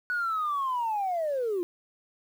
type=linear sweep; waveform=sine; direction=down; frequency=1480 to 336.6 Hz; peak=-25 dBFS; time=0.1-1.63 s; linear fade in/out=0 ms; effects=tanh soft clip ceiling -22 dBFS + 9-bit